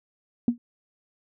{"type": "tone with exponential decay", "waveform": "sine", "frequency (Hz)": 238.4, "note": "A#3", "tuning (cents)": 39, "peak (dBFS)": -13, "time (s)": [0.48, 0.58], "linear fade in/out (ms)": 2, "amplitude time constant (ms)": 20, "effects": ["tanh soft clip ceiling -10 dBFS"]}